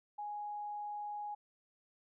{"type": "tone", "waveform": "sine", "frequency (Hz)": 830.6, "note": "G#5", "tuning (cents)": 0, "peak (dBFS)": -39, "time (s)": [0.18, 1.35], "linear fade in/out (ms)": 10, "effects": []}